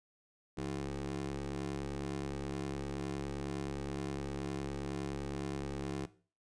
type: ring-modulated tone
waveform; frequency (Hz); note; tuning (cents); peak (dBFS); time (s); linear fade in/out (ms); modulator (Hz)
20% pulse; 69.7; C#2; +10; -29; 0.57-6.06; 10; 245
effects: noise-tail reverb RT60 0.4 s tail -17 dB re dry + resampled to 22050 Hz